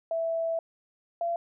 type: tone pair in turn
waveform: sine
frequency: 659.3 / 681.8 Hz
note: E5 / F5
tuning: 0 / -42 cents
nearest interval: minor second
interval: 58 cents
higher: second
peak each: -26 dBFS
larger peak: neither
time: 0.11-0.59 / 1.21-1.36 s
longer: first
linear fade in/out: 2 ms
effects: none